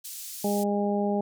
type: band-pass noise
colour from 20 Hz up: white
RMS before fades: -39 dBFS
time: 0.04-0.64 s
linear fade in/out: 10 ms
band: 4800 to 15000 Hz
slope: 12 dB/octave
type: harmonic tone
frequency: 203.8 Hz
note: G#3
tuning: 32 cents flat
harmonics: 1 / 2 / 3 / 4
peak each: -26 / -29 / -31 / -32 dBFS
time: 0.44-1.21 s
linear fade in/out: 5 ms
effects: none